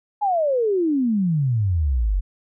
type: exponential sweep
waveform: sine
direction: down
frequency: 854 to 43.65 Hz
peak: -17 dBFS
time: 0.21-2.21 s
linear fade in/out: 20 ms
effects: none